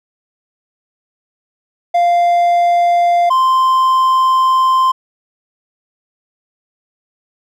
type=tone pair in turn; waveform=triangle; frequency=696 / 1042.8 Hz; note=F5 / C6; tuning=-6 / -6 cents; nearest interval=perfect fifth; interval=700 cents; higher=second; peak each=-7 dBFS; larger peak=neither; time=1.94-3.3 / 3.3-4.92 s; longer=second; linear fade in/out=10 ms; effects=none